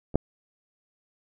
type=clicks; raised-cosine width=2 ms; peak=-26 / -6 dBFS; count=2; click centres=0.143 / 0.156 s; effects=none